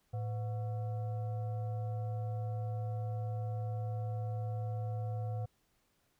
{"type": "tone with frequency modulation", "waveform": "sine", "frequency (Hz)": 110, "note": "A2", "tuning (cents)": 0, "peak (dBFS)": -34, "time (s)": [0.13, 5.46], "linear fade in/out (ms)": 10, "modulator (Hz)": 616, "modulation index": 0.44, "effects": ["pink hiss -75 dBFS RMS until 6.19 s"]}